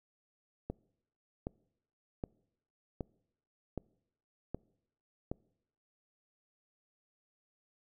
click train, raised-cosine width 2 ms, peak -23 dBFS, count 7, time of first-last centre 0.7-5.315 s, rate 1.3 Hz, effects noise-tail reverb RT60 0.8 s tail -25 dB re dry

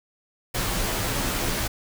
pink noise with comb filter, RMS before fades -26 dBFS, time 0.54-1.68 s, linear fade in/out 10 ms, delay 13 ms, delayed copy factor -0.55, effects none

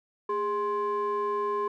triangle ring-modulated tone, 320 Hz, D#4, 49 cents sharp, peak -21 dBFS, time 0.29-1.68 s, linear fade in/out 5 ms, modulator 730 Hz, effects none

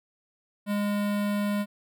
square tone with notch filter, 205.1 Hz, G#3, 21 cents flat, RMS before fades -27 dBFS, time 0.66-1.66 s, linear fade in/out 50 ms, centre 6100 Hz, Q 1.1, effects none

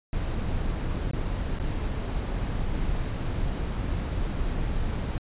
brown noise with dropouts, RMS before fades -28 dBFS, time 0.13-5.18 s, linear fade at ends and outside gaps 1 ms, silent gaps 1.112-1.134 / 1.588-1.598 s, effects resampled to 8000 Hz

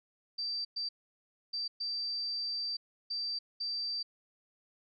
sine tone bursts at uneven times, 4669 Hz, D8, 11 cents flat, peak -33 dBFS, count 6, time 0.38-0.65 / 0.76-0.89 / 1.53-1.68 / 1.8-2.77 / 3.1-3.39 / 3.6-4.03 s, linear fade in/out 10 ms, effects none

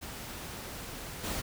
pink noise with level steps, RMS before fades -42 / -35 dBFS, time 0.01-1.42 s, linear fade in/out 20 ms, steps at 1.23 s, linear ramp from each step 20 ms, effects none

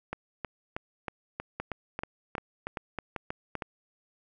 two click trains, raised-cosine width 0.5 ms, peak -18 / -18 dBFS, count 12 / 6, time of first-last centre 0.13-3.622 / 1.6-3.553 s, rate 3.15 / 2.56 Hz, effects none

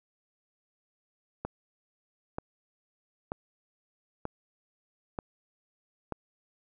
click train, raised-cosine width 1 ms, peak -19 dBFS, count 6, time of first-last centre 1.45-6.123 s, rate 1.07 Hz, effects none

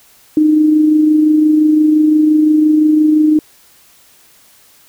sine tone with amplitude modulation, 306.9 Hz, D#4, 24 cents flat, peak -5 dBFS, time 0.37-3.39 s, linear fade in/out 2 ms, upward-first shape sine, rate 25.8 Hz, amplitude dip 35%, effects white hiss -47 dBFS RMS until 4.88 s

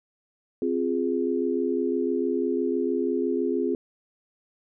sine chord, F minor, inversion second, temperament equal, 261.6 / 349.2 / 415.3 Hz, C4 / F4 / Ab4, 0 / 0 / 0 cents, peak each -27 dBFS, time 0.62-3.75 s, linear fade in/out 2 ms, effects none

